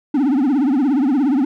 triangle tone with vibrato, 273.4 Hz, C#4, 24 cents flat, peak -11 dBFS, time 0.14-1.45 s, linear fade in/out 5 ms, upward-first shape triangle, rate 17 Hz, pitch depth 230 cents each way, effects none

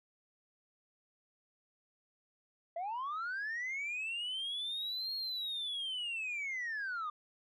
sine linear two-way sweep, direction up then down, 653 to 4300 to 1184 Hz, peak -34 dBFS, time 2.76-7.1 s, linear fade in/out 5 ms, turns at 5.15 s, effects tanh soft clip ceiling -34 dBFS

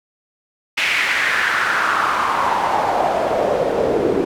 pink noise with band-pass filter sweep, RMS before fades -18 dBFS, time 0.77-4.25 s, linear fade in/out 10 ms, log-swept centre 2400 to 380 Hz, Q 3.4, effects none

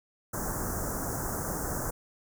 pink band-stop noise, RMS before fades -33 dBFS, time 0.33-1.91 s, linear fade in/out 10 ms, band 1600 to 6000 Hz, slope 48 dB/octave, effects none

